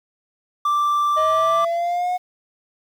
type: tone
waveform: triangle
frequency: 1174.7 Hz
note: D6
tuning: in tune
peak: -14 dBFS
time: 0.65-1.65 s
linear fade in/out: 5 ms
type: exponential sweep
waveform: triangle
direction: up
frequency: 622.3 to 730 Hz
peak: -17 dBFS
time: 1.16-2.18 s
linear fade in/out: 20 ms
effects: tanh soft clip ceiling -8 dBFS + 8-bit